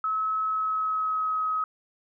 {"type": "tone with pitch glide", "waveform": "sine", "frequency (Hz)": [1290, 1270], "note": ["E6", "D#6"], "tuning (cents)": [-38, 35], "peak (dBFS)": -24, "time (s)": [0.04, 1.64], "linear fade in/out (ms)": 2, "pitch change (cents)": -27, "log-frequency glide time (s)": [0.44, 1.43], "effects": []}